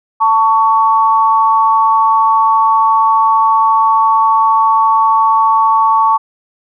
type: tone pair together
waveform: sine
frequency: 890 / 1121.3 Hz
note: A5 / C#6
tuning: +20 / +20 cents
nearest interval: major third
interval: 400 cents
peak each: -10 dBFS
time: 0.2-6.18 s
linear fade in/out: 20 ms
effects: none